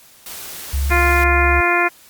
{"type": "noise", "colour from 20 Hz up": "white", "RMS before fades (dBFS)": -32, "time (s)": [0.26, 1.24], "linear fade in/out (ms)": 2}
{"type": "tone with pitch glide", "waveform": "sine", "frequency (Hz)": [69.3, 69.86], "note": ["C#2", "C#2"], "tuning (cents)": [0, 14], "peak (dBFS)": -16, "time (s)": [0.73, 1.61], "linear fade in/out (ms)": 10, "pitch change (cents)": 14, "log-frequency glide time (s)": [1.29, 1.44]}
{"type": "harmonic tone", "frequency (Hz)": 349.2, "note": "F4", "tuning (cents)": 0, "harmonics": [1, 2, 3, 4, 5, 6, 7], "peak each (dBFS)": [-21, -21, -21, -21, -21, -21, -21], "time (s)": [0.9, 1.89], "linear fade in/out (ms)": 20}
{"effects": ["white hiss -47 dBFS RMS until 2.09 s", "Opus 48 kbps"]}